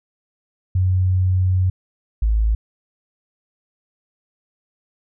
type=tone pair in turn; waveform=sine; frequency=92.5 / 54.24 Hz; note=F#2 / A1; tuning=0 / -24 cents; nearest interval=major sixth; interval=924 cents; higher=first; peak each=-14 dBFS; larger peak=neither; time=0.75-1.7 / 2.22-2.55 s; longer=first; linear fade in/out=5 ms; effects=none